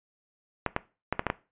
clicks, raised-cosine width 0.5 ms, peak -10 dBFS, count 6, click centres 0.663 / 0.764 / 1.126 / 1.194 / 1.267 / 1.301 s, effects noise-tail reverb RT60 0.3 s tail -18 dB re dry + resampled to 8000 Hz

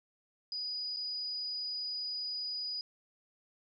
sine tone with dropouts, 4935 Hz, D#8, 15 cents flat, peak -35 dBFS, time 0.52-2.81 s, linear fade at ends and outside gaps 1 ms, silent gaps 0.963-0.969 s, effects none

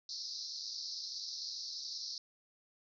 pink band-pass noise, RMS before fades -43 dBFS, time 0.09-2.18 s, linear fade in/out 2 ms, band 4100 to 5700 Hz, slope 96 dB/octave, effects none

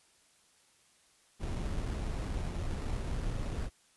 brown noise with sample-and-hold, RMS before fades -35 dBFS, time 1.39-3.7 s, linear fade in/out 50 ms, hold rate 3150 Hz, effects white hiss -66 dBFS RMS until 3.96 s + resampled to 24000 Hz

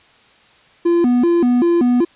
triangle tone with vibrato, 290 Hz, D4, 22 cents flat, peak -9 dBFS, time 0.85-2.05 s, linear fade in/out 10 ms, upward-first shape square, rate 2.6 Hz, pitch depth 290 cents each way, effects white hiss -50 dBFS RMS until 2.15 s + resampled to 8000 Hz

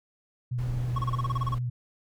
sine tone with vibrato, 122.5 Hz, B2, 14 cents flat, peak -27 dBFS, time 0.51-1.7 s, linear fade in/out 10 ms, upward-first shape triangle, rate 9.2 Hz, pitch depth 29 cents each way
brown noise, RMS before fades -37 dBFS, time 0.58-1.59 s, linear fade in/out 10 ms
triangle tone bursts, 1100 Hz, C#6, 14 cents flat, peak -26 dBFS, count 11, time 0.96-1.546 s, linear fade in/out 5 ms, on 26 ms, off 30 ms
effects none

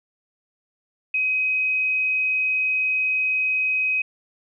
sine tone, 2526 Hz, D#7, 26 cents sharp, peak -19 dBFS, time 1.14-4.02 s, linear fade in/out 5 ms, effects none

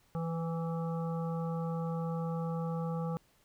harmonic tone with a mistuned harmonic, 164.81 Hz, E3, in tune, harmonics 1 / 3 / 5 / 7 / 8, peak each -33 / -40 / -44 / -47 / -51 dBFS, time 0.15-3.17 s, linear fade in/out 0 ms, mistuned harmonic 3, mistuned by +15 cents, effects pink hiss -68 dBFS RMS until 3.44 s

